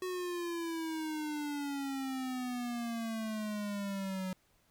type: exponential sweep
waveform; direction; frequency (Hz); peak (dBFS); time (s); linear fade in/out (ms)
square; down; 370 to 185; -36; 0.02-4.33; 2
effects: pink hiss -71 dBFS RMS until 4.7 s